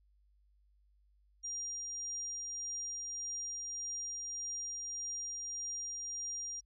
sine tone with tremolo, 5700 Hz, F8, 34 cents sharp, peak -37 dBFS, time 1.43-6.61 s, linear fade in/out 20 ms, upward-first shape triangle, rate 1.7 Hz, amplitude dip 25%, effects added 50 Hz sine -66 dBFS peak until 6.65 s

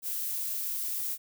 violet noise, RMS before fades -33 dBFS, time 0.02-1.18 s, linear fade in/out 50 ms, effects none

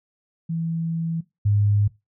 sine tone pair in turn, 164.81 / 102.86 Hz, E3 / G#2, 0 / -16 cents, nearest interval minor sixth, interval 816 cents, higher first, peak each -23 / -16 dBFS, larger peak second, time 0.49-1.21 / 1.45-1.88 s, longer first, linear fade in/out 10 ms, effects noise-tail reverb RT60 0.2 s tail -18 dB re dry

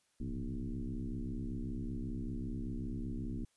sine tone with frequency modulation, 101.7 Hz, G#2, 36 cents flat, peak -36 dBFS, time 0.2-3.45 s, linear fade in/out 5 ms, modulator 65.2 Hz, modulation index 3.1, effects white hiss -75 dBFS RMS until 3.56 s + resampled to 24000 Hz

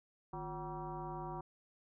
sine tone with frequency modulation, 554.4 Hz, C#5, in tune, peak -40 dBFS, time 0.33-1.41 s, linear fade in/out 5 ms, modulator 200 Hz, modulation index 2.7, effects none

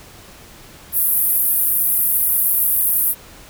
pink band-pass noise, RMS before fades -17 dBFS, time 0.92-3.15 s, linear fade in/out 50 ms, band 11000 to 16000 Hz, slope 48 dB/octave, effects pink hiss -42 dBFS RMS until 3.49 s

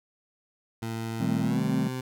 20% pulse tone with pitch glide, 113.3 to 128.65 Hz, A#2 to C3, -49 to -29 cents, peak -26 dBFS, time 0.82-2.01 s, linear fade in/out 5 ms, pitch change +220 cents, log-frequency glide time 1.42-1.61 s
triangle chord, A half-diminished seventh, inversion second, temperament equal, 155.56 / 196 / 220 / 261.6 Hz, Eb3 / G3 / A3 / C4, 0 / 0 / 0 / 0 cents, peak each -28 dBFS, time 1.2-1.88 s, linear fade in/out 5 ms
effects none

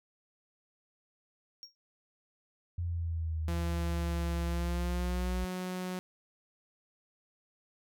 triangle tone with exponential decay, 5570 Hz, F8, 5 cents flat, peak -39 dBFS, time 1.63-1.75 s, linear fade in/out 0 ms, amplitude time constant 25 ms
sine exponential sweep, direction down, 87.31 to 58.27 Hz, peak -31 dBFS, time 2.78-5.45 s, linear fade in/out 5 ms
sawtooth tone with pitch glide, 170 to 183.26 Hz, F3 to F#3, -46 to -16 cents, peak -31 dBFS, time 3.48-5.99 s, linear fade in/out 0 ms, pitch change +130 cents, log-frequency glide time 4.46-5.38 s
effects none

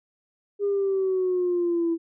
sine exponential sweep, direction down, 408 to 330 Hz, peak -20 dBFS, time 0.59-1.98 s, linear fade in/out 50 ms, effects tanh soft clip ceiling -17 dBFS

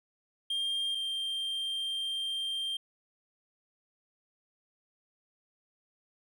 triangle tone pair in turn, 3200 / 3174 Hz, G7 / G7, +35 / +21 cents, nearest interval unison, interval 14 cents, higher first, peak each -28 / -30 dBFS, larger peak first, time 0.5-0.95 / 0.95-2.77 s, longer second, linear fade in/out 5 ms, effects none

